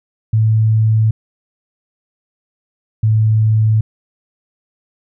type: tone pair in turn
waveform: sine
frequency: 110 / 109.3 Hz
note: A2 / A2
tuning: 0 / -11 cents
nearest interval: unison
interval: 11 cents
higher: first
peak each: -9 dBFS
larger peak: neither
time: 0.33-1.11 / 3.03-3.81 s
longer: neither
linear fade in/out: 5 ms
effects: none